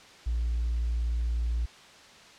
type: tone with hard clipping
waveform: sine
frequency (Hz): 58.27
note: A#1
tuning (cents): 0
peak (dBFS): -26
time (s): 0.26-1.66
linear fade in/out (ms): 10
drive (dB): 1
effects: white hiss -51 dBFS RMS until 2.38 s + low-pass 5000 Hz 12 dB/octave